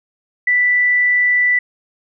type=tone; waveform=sine; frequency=1975.5 Hz; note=B6; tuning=in tune; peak=-11 dBFS; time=0.47-1.59 s; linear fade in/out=5 ms; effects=none